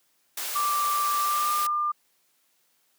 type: high-pass noise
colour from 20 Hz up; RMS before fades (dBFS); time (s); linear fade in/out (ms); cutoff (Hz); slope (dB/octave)
white; -32; 0.37-1.67; 5; 480; 12
type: tone with pitch glide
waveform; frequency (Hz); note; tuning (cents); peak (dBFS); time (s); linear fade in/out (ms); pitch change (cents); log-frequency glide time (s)
sine; 1174.7 to 1199.4; D6 to D6; 0 to +36; -23; 0.55-1.92; 10; +36; 1.21-1.56
effects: white hiss -68 dBFS RMS until 2.98 s + high-pass 150 Hz 12 dB/octave